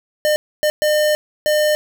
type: tone bursts at uneven times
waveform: square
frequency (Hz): 605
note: D#5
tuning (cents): -49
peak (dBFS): -14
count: 4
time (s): 0.25-0.36 / 0.63-0.7 / 0.82-1.15 / 1.46-1.75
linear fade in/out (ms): 0
effects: none